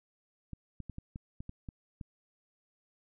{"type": "clicks", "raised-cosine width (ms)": 5, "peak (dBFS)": -29, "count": 9, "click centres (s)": [0.533, 0.803, 0.897, 0.984, 1.159, 1.405, 1.494, 1.688, 2.012], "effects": []}